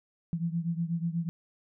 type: beating tone pair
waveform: sine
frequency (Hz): 165.8 / 174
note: E3 / F3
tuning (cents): +10 / -6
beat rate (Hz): 8.2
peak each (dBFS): -30 / -33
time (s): 0.33-1.29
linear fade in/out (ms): 0
effects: none